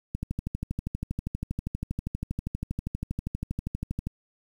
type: click train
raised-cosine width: 5 ms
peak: -17 dBFS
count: 50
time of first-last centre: 0.15-4.07 s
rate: 12.5 Hz
effects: 8-bit